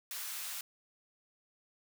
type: high-pass noise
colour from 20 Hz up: white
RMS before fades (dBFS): -41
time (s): 0.11-0.61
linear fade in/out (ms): 2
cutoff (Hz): 1100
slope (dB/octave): 12
effects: none